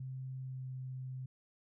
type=tone with pitch glide; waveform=sine; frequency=130.81 to 129.61 Hz; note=C3 to C3; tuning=0 to -16 cents; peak=-40 dBFS; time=0-1.26 s; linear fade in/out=5 ms; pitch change=-16 cents; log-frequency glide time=0.4-0.67 s; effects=none